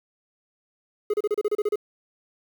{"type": "tone bursts", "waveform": "triangle", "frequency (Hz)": 418.9, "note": "G#4", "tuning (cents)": 15, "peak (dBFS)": -18, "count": 10, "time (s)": [1.1, 1.758], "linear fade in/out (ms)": 5, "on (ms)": 37, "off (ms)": 32, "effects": ["8-bit"]}